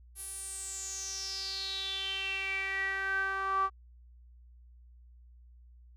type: tone with band-pass filter sweep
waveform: sawtooth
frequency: 387.3 Hz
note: G4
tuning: 21 cents flat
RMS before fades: -35 dBFS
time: 0.15-3.7 s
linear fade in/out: 50 ms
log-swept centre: 11000 to 1100 Hz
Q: 8.1
effects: added 60 Hz sine -53 dBFS peak until 5.96 s